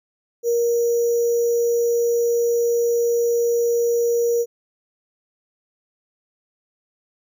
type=tone with sample-and-hold; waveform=sine; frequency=471.4 Hz; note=A#4; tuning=19 cents sharp; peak=-16 dBFS; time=0.43-4.46 s; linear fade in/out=50 ms; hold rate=6300 Hz; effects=none